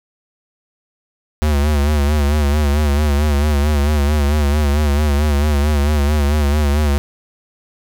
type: tone with vibrato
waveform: square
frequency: 73.4 Hz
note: D2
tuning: in tune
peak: -13 dBFS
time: 1.42-6.98 s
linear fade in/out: 0 ms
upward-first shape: sine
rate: 4.5 Hz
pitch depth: 71 cents each way
effects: none